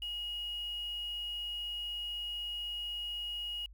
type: tone with quantisation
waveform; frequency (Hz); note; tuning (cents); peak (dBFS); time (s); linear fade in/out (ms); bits
sine; 2884; F#7; -45; -36; 0.02-3.66; 2; 9
effects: added 50 Hz sine -51 dBFS peak until 3.73 s